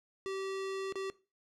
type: tone with dropouts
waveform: square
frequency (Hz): 386.2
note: G4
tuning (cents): -26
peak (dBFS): -36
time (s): 0.26-1.1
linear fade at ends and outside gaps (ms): 0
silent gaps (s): 0.924-0.956
effects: noise-tail reverb RT60 0.3 s tail -18 dB re dry + low-pass 7000 Hz 12 dB/octave